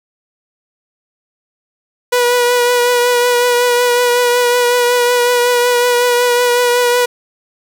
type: tone with vibrato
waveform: sawtooth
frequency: 487.5 Hz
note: B4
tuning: 23 cents flat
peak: -6 dBFS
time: 2.12-7.06 s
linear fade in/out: 10 ms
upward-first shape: triangle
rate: 5.4 Hz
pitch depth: 25 cents each way
effects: none